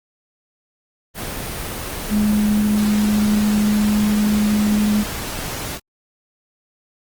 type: tone in noise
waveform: sine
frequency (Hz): 210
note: G#3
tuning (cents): +19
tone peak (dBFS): -14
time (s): 2.09-5.05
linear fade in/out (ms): 50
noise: pink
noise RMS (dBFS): -27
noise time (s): 1.14-5.8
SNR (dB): +10
effects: Opus 24 kbps